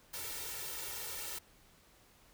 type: noise with comb filter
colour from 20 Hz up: white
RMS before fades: -42 dBFS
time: 0.13-1.39 s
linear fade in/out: 10 ms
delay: 2.2 ms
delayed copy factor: +1
effects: pink hiss -64 dBFS RMS until 2.33 s